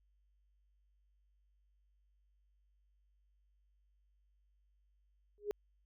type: tone with exponential growth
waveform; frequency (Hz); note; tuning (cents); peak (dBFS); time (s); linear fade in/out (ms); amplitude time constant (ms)
sine; 413.3; G#4; -8; -29; 5.38-5.51; 0; 28
effects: added 50 Hz sine -70 dBFS peak until 5.85 s